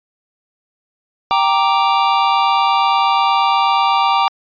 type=chord; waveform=square; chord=G minor; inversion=none; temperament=equal; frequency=784 / 932.3 / 1174.7 Hz; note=G5 / Bb5 / D6; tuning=0 / 0 / 0 cents; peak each=-17 dBFS; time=1.31-4.28 s; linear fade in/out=0 ms; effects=resampled to 11025 Hz